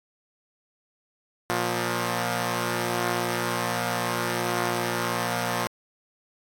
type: tone pair together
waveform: 5% pulse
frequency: 118.55 / 177.5 Hz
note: A#2 / F3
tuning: +30 / +28 cents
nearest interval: perfect fifth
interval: 698 cents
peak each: -16 / -17 dBFS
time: 1.5-5.67 s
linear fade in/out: 0 ms
effects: AAC 64 kbps